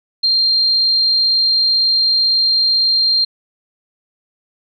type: tone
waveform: sine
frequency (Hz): 4186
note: C8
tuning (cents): 0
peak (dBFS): -11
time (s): 0.23-3.25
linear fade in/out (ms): 10
effects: none